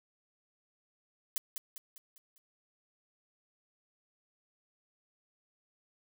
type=noise with echo; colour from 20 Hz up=blue; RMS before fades=-33 dBFS; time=1.36-1.38 s; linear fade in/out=0 ms; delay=200 ms; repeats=5; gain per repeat=-6 dB; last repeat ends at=2.38 s; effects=none